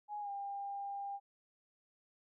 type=tone with pitch glide; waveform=sine; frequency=833 to 799.5 Hz; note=G#5 to G5; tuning=+5 to +34 cents; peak=-39 dBFS; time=0.08-1.2 s; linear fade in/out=50 ms; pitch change=-71 cents; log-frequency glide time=0.2-0.3 s; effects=none